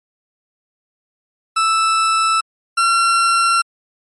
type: tone pair in turn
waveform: 40% pulse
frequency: 1318.5 / 1363.4 Hz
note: E6 / F6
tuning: 0 / -42 cents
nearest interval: minor second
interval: 58 cents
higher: second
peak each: -12 / -11 dBFS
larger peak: second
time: 1.56-2.41 / 2.77-3.62 s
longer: neither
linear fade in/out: 10 ms
effects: MP3 48 kbps